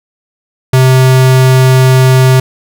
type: tone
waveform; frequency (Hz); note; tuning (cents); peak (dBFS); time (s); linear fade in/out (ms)
square; 130; C3; -11; -4; 0.73-2.4; 5
effects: none